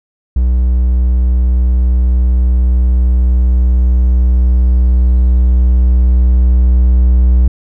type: tone with level ramp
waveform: triangle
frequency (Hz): 61.74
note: B1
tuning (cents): 0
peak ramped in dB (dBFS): -6 to -3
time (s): 0.36-7.48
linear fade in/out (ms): 5
effects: none